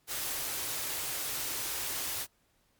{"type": "band-stop noise", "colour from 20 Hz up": "white", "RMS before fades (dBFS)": -35, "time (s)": [0.07, 2.27], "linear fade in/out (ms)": 50, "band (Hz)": [160, 240], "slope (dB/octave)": 96, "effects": ["pink hiss -71 dBFS RMS until 2.79 s", "MP3 96 kbps"]}